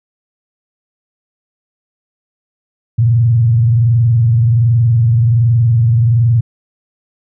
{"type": "tone with frequency modulation", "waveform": "sine", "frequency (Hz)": 116.54, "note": "A#2", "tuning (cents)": 0, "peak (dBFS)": -7, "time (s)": [2.98, 6.41], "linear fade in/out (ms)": 10, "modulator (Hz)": 21.3, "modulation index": 0.46, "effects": []}